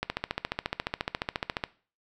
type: click train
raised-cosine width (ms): 0.3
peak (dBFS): -12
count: 24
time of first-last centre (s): 0.03-1.638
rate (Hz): 14.3
effects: noise-tail reverb RT60 0.4 s tail -19 dB re dry